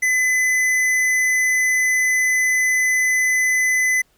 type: tone with hard clipping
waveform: triangle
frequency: 2016 Hz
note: B6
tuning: 35 cents sharp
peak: -17 dBFS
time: 0.02-4.02 s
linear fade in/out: 10 ms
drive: 15 dB
effects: pink hiss -61 dBFS RMS until 4.17 s